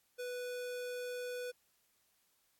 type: tone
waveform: square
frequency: 493.9 Hz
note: B4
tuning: in tune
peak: -40 dBFS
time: 0.18-1.52 s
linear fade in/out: 20 ms
effects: white hiss -75 dBFS RMS until 2.59 s + AAC 64 kbps